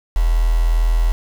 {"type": "tone with quantisation", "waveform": "sine", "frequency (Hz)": 41.2, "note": "E1", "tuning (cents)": 0, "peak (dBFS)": -12, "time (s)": [0.16, 1.12], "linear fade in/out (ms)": 0, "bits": 5, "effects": []}